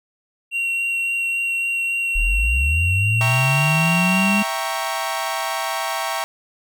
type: tone with vibrato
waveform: triangle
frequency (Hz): 2745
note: F7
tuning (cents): -31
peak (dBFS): -18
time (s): 0.51-4.45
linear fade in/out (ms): 50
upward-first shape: sine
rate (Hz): 3.6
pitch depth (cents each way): 8
type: linear sweep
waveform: sine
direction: up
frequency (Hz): 34.93 to 207.7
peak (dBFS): -17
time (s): 2.15-4.43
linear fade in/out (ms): 10
type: chord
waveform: sawtooth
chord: E diminished seventh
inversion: none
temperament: equal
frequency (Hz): 659.3 / 784 / 932.3 / 1108.7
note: E5 / G5 / Bb5 / Db6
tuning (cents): 0 / 0 / 0 / 0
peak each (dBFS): -24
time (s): 3.21-6.24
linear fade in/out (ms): 0
effects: none